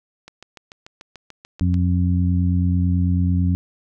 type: click train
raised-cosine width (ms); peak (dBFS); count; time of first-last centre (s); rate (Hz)
0.2; -22; 11; 0.28-1.742; 6.84
type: harmonic tone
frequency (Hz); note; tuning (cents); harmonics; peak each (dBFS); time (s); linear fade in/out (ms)
89.1; F2; +35; 1 / 2 / 3; -17 / -21 / -26; 1.61-3.55; 0
effects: none